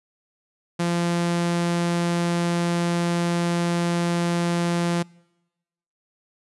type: tone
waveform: sawtooth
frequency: 172.1 Hz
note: F3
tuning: 25 cents flat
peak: -17 dBFS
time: 0.79-5.03 s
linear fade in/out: 10 ms
effects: noise-tail reverb RT60 1.0 s tail -26 dB re dry + resampled to 24000 Hz